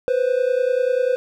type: tone pair together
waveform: triangle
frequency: 493.9 / 524.1 Hz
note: B4 / C5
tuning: 0 / +3 cents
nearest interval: minor second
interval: 103 cents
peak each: -17 / -18 dBFS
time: 0.08-1.16 s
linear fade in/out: 0 ms
effects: none